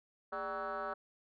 sine tone with frequency modulation, 949 Hz, A#5, 31 cents sharp, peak -35 dBFS, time 0.32-0.94 s, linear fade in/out 10 ms, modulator 180 Hz, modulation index 2.9, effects tanh soft clip ceiling -33 dBFS

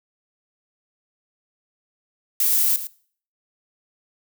violet noise with echo, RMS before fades -19 dBFS, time 2.4-2.76 s, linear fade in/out 2 ms, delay 110 ms, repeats 1, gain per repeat -12 dB, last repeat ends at 2.87 s, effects noise-tail reverb RT60 0.5 s tail -20 dB re dry

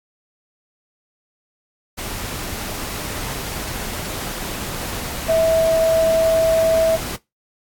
sine tone in noise, 651 Hz, E5, 22 cents flat, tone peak -13 dBFS, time 5.28-6.97 s, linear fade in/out 20 ms, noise pink, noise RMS -28 dBFS, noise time 1.97-7.17 s, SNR +12 dB, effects noise-tail reverb RT60 0.2 s tail -20 dB re dry + AAC 64 kbps

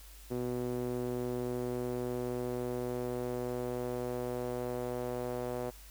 sawtooth tone with band-pass filter sweep, 123.47 Hz, B2, in tune, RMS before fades -36 dBFS, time 0.3-5.71 s, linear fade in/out 20 ms, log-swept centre 360 to 540 Hz, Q 1.9, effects added 50 Hz sine -51 dBFS peak until 5.9 s + white hiss -56 dBFS RMS until 5.9 s

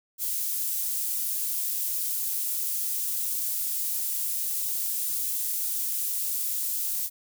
pink high-pass noise, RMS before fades -29 dBFS, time 0.18-7.1 s, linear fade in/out 50 ms, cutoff 12000 Hz, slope 12 dB/octave, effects none

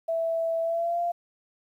sine tone with pitch glide, 659.3 to 692.1 Hz, E5 to F5, 0 to -16 cents, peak -24 dBFS, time 0.08-1.12 s, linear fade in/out 10 ms, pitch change +84 cents, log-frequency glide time 0.62-1 s, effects 10-bit

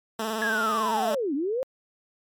10% pulse tone with vibrato, 220 Hz, A3, in tune, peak -19 dBFS, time 0.19-1.15 s, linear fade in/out 5 ms, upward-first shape square, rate 18 Hz, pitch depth 36 cents each way
sine linear two-way sweep, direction down then up, 1705 to 261.6 to 542 Hz, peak -24 dBFS, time 0.42-1.63 s, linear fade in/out 0 ms, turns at 1.34 s
effects MP3 96 kbps

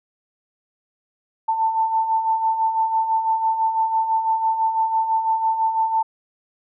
sine beating tone pair, 886 / 892 Hz, A5 / A5, +12 / +23 cents, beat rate 6 Hz, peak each -26 / -18 dBFS, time 1.48-6.03 s, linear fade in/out 10 ms, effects none

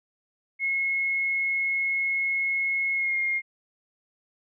sine tone with pitch glide, 2172 to 2132 Hz, C#7 to C7, -36 to +32 cents, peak -23 dBFS, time 0.59-3.42 s, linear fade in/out 50 ms, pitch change -32 cents, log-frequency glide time 2.94-3.18 s, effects none

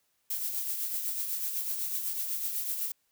violet noise with tremolo, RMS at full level -31 dBFS, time 0.3-2.92 s, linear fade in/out 5 ms, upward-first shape triangle, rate 8 Hz, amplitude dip 50%, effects white hiss -74 dBFS RMS until 3.11 s

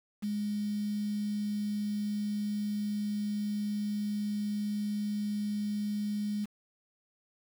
sine tone with quantisation, 207.7 Hz, G#3, in tune, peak -30 dBFS, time 0.22-6.46 s, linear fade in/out 20 ms, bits 8, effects none

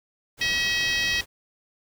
pink noise, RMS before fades -38 dBFS, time 0.37-1.26 s, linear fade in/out 50 ms
harmonic tone, 640 Hz, D#5, 49 cents sharp, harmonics 3 / 4 / 5 / 6 / 7 / 8 / 9, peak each -26 / -28 / -30 / -32 / -33 / -34 / -35 dBFS, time 0.41-1.21 s, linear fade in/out 5 ms
effects none

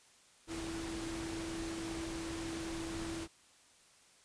sine tone in noise, 329.6 Hz, E4, in tune, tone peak -40 dBFS, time 0.47-3.28 s, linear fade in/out 50 ms, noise pink, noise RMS -44 dBFS, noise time 0.47-3.28 s, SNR +1 dB, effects white hiss -64 dBFS RMS until 4.24 s + resampled to 22050 Hz

